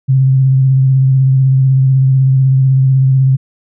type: tone with vibrato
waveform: sine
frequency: 132.8 Hz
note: C3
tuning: 26 cents sharp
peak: -6 dBFS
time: 0.08-3.37 s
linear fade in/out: 20 ms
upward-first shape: square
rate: 16 Hz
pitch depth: 20 cents each way
effects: none